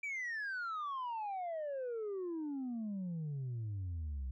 sine exponential sweep, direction down, 2349 to 62.4 Hz, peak -35 dBFS, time 0.03-4.31 s, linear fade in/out 5 ms, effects tanh soft clip ceiling -36 dBFS

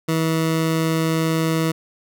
20% pulse tone, 161.5 Hz, E3, 35 cents flat, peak -13 dBFS, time 0.08-1.72 s, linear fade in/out 10 ms, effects none

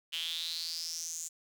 sawtooth tone with high-pass filter sweep, 164.81 Hz, E3, in tune, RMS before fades -38 dBFS, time 0.12-1.29 s, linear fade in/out 20 ms, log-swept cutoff 3000 to 7200 Hz, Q 7.6, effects none

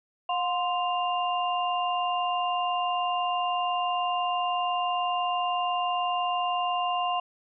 sine tone cluster, 717 / 1043 / 2796 Hz, F5 / C6 / F7, +45 / -6 / +1 cents, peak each -27 / -29 / -34 dBFS, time 0.29-7.2 s, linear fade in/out 5 ms, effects none

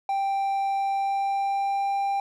triangle tone with pitch glide, 786 to 793.3 Hz, G5 to G5, +4 to +20 cents, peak -21 dBFS, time 0.09-2.2 s, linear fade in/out 2 ms, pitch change +16 cents, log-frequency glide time 0.73-1.91 s, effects none

